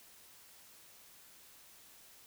silence, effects white hiss -59 dBFS RMS until 2.26 s

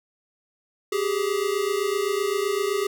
square tone pair together, 388.1 / 415.9 Hz, G4 / G#4, -17 / +2 cents, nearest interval minor second, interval 119 cents, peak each -26 dBFS, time 0.92-2.87 s, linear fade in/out 5 ms, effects none

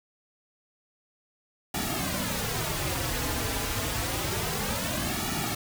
pink noise with flanger, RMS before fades -30 dBFS, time 1.74-5.55 s, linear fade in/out 5 ms, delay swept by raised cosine 1.9 to 5.5 ms, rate 0.28 Hz, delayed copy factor -0.85, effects none

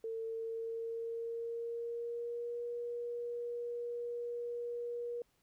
sine tone with pitch glide, 450.4 to 477.2 Hz, A4 to A#4, +40 to +41 cents, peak -37 dBFS, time 0.04-5.22 s, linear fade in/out 2 ms, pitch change +101 cents, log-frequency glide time 0.24-2.63 s, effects pink hiss -75 dBFS RMS until 5.42 s

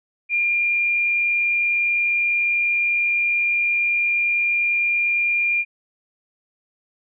sine tone with frequency modulation, 2403 Hz, D7, 39 cents sharp, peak -17 dBFS, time 0.29-5.65 s, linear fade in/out 50 ms, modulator 59.8 Hz, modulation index 0.46, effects none

